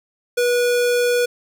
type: tone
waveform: square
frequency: 486.2 Hz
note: B4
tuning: 27 cents flat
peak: -16 dBFS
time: 0.37-1.26 s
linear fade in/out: 10 ms
effects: none